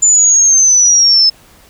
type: linear sweep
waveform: sine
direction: down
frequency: 7100 to 5200 Hz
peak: -5 dBFS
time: 0.02-1.3 s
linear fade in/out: 10 ms
effects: pink hiss -44 dBFS RMS until 1.69 s